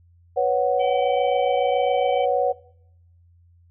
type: chord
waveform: sine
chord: B suspended second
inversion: none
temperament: just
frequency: 493.9 / 555.6 / 740.8 Hz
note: B4 / C#5 / F#5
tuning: 0 / +4 / +2 cents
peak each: -22 dBFS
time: 0.36-2.53 s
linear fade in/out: 20 ms
type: harmonic tone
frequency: 768 Hz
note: G5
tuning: 36 cents flat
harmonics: 1 / 3 / 4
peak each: -31 / -36 / -37 dBFS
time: 0.79-2.26 s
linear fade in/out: 20 ms
effects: noise-tail reverb RT60 0.8 s tail -22 dB re dry + added 86 Hz sine -52 dBFS peak until 3.7 s